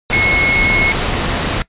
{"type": "tone in noise", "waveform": "sine", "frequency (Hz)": 2180, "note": "C#7", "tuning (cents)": -29, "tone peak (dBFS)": -12, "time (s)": [0.13, 0.92], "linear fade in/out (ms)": 0, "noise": "pink", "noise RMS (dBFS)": -17, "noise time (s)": [0.1, 1.62], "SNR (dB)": 2, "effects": ["noise-tail reverb RT60 0.1 s tail -20 dB re dry", "resampled to 8000 Hz"]}